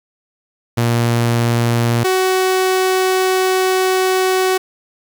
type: tone pair in turn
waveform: sawtooth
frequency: 117.9 / 374.3 Hz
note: A#2 / F#4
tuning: +20 / +20 cents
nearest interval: octave + minor sixth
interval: 2000 cents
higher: second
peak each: -9 dBFS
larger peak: neither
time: 0.77-2.04 / 2.04-4.58 s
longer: second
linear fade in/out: 10 ms
effects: 7-bit